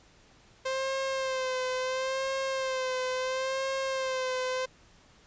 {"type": "tone with vibrato", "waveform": "sawtooth", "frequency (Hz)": 523.3, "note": "C5", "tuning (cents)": 0, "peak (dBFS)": -25, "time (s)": [0.65, 4.66], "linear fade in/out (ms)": 10, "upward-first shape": "sine", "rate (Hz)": 0.73, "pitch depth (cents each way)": 42, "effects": ["pink hiss -59 dBFS RMS until 5.26 s", "resampled to 16000 Hz"]}